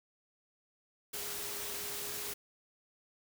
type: tone in noise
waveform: sine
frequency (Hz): 411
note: G#4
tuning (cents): -18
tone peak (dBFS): -50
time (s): 1.13-2.34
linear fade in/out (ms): 10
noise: white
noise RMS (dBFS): -40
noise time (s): 1.13-2.34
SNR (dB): -13
effects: none